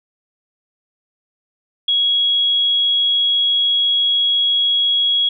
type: tone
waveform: sine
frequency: 3322 Hz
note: G#7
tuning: in tune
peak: -13 dBFS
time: 1.88-5.29 s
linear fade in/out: 5 ms
effects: none